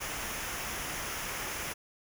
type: noise with comb filter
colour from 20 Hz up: pink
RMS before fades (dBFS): -37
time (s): 0-1.74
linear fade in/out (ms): 20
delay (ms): 0.24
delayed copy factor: -0.55
effects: none